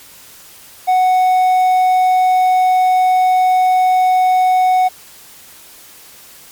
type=tone; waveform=triangle; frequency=740 Hz; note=F#5; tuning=in tune; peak=-7 dBFS; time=0.87-4.89 s; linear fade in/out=20 ms; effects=white hiss -40 dBFS RMS until 6.51 s + MP3 96 kbps